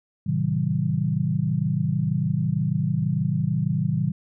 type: chord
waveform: sine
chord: A diminished seventh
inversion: none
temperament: just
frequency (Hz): 110 / 132 / 158.4 / 190.08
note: A2 / C3 / Eb3 / Gb3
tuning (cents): 0 / +16 / +31 / +47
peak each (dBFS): -29 / -26 / -24 / -27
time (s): 0.26-4.12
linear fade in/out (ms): 10
effects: none